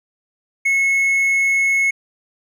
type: tone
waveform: triangle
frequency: 2186 Hz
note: C#7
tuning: 25 cents flat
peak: -12 dBFS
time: 0.65-1.91 s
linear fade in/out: 10 ms
effects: none